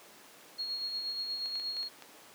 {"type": "tone with tremolo", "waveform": "sine", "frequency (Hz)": 4297, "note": "C8", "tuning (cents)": 45, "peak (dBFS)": -32, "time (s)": [0.58, 1.89], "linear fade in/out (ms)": 20, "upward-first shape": "sine", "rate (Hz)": 8.4, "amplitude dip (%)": 40}
{"type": "clicks", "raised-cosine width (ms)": 0.2, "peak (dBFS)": -30, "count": 6, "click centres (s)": [1.459, 1.556, 1.598, 1.768, 1.83, 2.023]}
{"effects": ["pink hiss -54 dBFS RMS until 2.34 s", "high-pass 300 Hz 12 dB/octave"]}